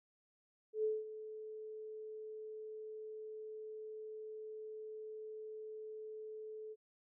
sine tone with ADSR envelope, 433.2 Hz, A4, 27 cents flat, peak -31 dBFS, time 0.73-6.76 s, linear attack 110 ms, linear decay 200 ms, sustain -14 dB, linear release 42 ms, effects none

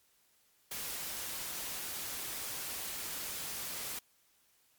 white noise, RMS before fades -40 dBFS, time 0.71-3.99 s, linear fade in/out 5 ms, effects white hiss -70 dBFS RMS until 4.78 s + MP3 96 kbps

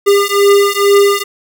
square beating tone pair, 401.3 / 403.5 Hz, G4 / G#4, +41 / -50 cents, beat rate 2.2 Hz, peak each -11 dBFS, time 0.06-1.24 s, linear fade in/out 20 ms, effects none

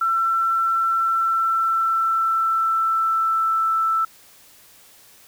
sine tone with pitch glide, 1344 to 1324 Hz, E6 to E6, +33 to +7 cents, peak -17 dBFS, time 0.01-4.05 s, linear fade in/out 5 ms, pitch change -26 cents, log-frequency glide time 0.96-3.72 s, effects white hiss -50 dBFS RMS until 5.27 s

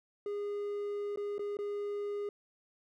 triangle tone with dropouts, 409.6 Hz, G#4, 24 cents flat, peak -32 dBFS, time 0.26-2.29 s, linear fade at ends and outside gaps 2 ms, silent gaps 1.16-1.173 / 1.382-1.393 / 1.57-1.588 s, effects none

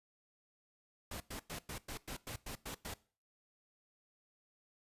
pink noise bursts, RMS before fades -44 dBFS, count 10, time 1.11-2.94 s, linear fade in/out 5 ms, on 93 ms, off 100 ms, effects noise-tail reverb RT60 0.4 s tail -20 dB re dry + resampled to 32000 Hz

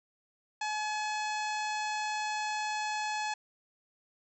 harmonic tone with a mistuned harmonic, 851 Hz, G#5, 42 cents sharp, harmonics 1 / 2 / 3 / 4 / 5 / 6 / 7 / 8 / 9, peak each -33 / -39 / -40 / -47 / -44 / -50 / -48 / -50 / -51 dBFS, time 0.61-3.34 s, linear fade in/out 5 ms, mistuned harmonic 5, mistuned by +16 cents, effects none

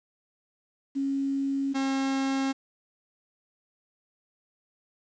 sine / 45% pulse tone pair in turn, 274.5 / 269.6 Hz, C#4 / C#4, -17 / -48 cents, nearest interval unison, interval 31 cents, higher first, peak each -25 dBFS, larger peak neither, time 0.95-1.74 / 1.74-2.53 s, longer neither, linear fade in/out 20 ms, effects resampled to 16000 Hz + 9-bit

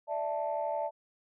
sine chord, D suspended second, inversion none, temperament equal, 587.3 / 659.3 / 880 Hz, D5 / E5 / A5, 0 / 0 / 0 cents, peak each -34 dBFS, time 0.07-0.91 s, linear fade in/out 50 ms, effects tanh soft clip ceiling -22 dBFS

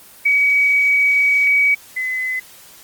sine tone pair in turn, 2267 / 2027 Hz, C#7 / B6, +38 / +45 cents, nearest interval major second, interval 193 cents, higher first, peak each -11 / -19 dBFS, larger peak first, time 0.25-1.75 / 1.96-2.4 s, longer first, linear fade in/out 10 ms, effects white hiss -43 dBFS RMS until 2.83 s + Opus 24 kbps

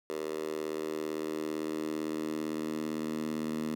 10% pulse tone with high-pass filter sweep, 77.78 Hz, D#2, in tune, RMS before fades -35 dBFS, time 0.1-3.75 s, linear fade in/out 0 ms, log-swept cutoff 420 to 230 Hz, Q 3.1, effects none

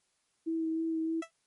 sine tone with vibrato, 324 Hz, E4, 30 cents flat, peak -29 dBFS, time 0.46-1.22 s, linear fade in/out 20 ms, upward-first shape sine, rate 3.2 Hz, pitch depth 15 cents each way
15% pulse tone with exponential decay, 659.3 Hz, E5, in tune, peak -30 dBFS, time 1.22-1.31 s, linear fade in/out 5 ms, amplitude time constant 18 ms
effects white hiss -75 dBFS RMS until 1.46 s + MP3 48 kbps

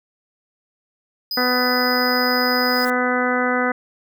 square tone, 4986 Hz, D#8, 3 cents sharp, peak -23 dBFS, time 1.31-2.85 s, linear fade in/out 2 ms
harmonic tone, 249.6 Hz, B3, 19 cents sharp, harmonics 1 / 2 / 3 / 4 / 5 / 6 / 7 / 8, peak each -23 / -23 / -26 / -30 / -25 / -24 / -30 / -27 dBFS, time 1.37-3.72 s, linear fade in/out 5 ms
blue noise with exponential growth, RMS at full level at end -34 dBFS, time 2.25-2.9 s, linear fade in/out 1 ms, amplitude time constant 140 ms
effects none

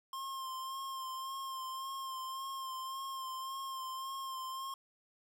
square tone with vibrato, 1061 Hz, C6, 24 cents sharp, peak -40 dBFS, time 0.13-4.74 s, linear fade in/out 2 ms, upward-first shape sine, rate 1.8 Hz, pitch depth 27 cents each way, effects none

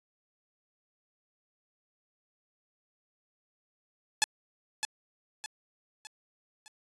5% pulse tone with echo, 860 Hz, A5, 40 cents flat, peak -10 dBFS, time 4.22-4.24 s, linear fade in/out 0 ms, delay 610 ms, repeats 4, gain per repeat -7 dB, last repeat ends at 6.68 s, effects resampled to 22050 Hz

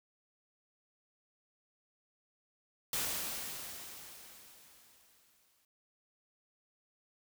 white noise with exponential decay, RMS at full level -34 dBFS, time 2.93-5.65 s, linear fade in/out 2 ms, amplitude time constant 590 ms, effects none

